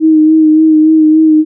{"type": "tone with vibrato", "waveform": "sine", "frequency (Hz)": 313.1, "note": "D#4", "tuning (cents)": 11, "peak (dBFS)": -3, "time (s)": [0, 1.45], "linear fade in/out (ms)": 50, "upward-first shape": "sine", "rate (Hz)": 3.5, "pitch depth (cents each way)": 26, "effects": []}